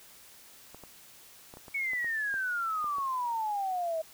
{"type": "clicks", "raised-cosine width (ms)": 1, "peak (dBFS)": -33, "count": 10, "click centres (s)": [0.746, 0.837, 1.539, 1.571, 1.682, 1.934, 2.045, 2.341, 2.843, 2.984]}
{"type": "exponential sweep", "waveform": "sine", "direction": "down", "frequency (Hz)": [2241, 630], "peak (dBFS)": -29, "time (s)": [1.74, 4.02], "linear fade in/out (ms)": 10}
{"effects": ["white hiss -54 dBFS RMS until 4.13 s"]}